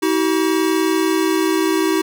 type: tone pair together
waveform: square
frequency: 319.4 / 379.8 Hz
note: D#4 / F#4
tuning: +45 / +45 cents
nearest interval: minor third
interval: 300 cents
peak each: -18 / -19 dBFS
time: 0.02-2.02 s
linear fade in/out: 10 ms
effects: none